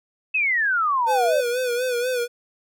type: exponential sweep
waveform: sine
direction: down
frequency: 2637 to 554.4 Hz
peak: -18 dBFS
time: 0.34-1.41 s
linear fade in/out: 10 ms
type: tone with vibrato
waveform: square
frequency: 493.9 Hz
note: B4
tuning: in tune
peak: -22 dBFS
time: 1.06-2.28 s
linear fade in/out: 50 ms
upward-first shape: sine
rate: 4.1 Hz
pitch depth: 68 cents each way
effects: none